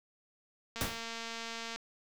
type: click train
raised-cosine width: 0.2 ms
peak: -24 dBFS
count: 230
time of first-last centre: 0.76-1.76 s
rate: 229 Hz
type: noise with exponential decay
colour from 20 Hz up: pink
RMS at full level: -30 dBFS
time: 0.81-1.05 s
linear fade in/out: 0 ms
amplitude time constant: 51 ms
effects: none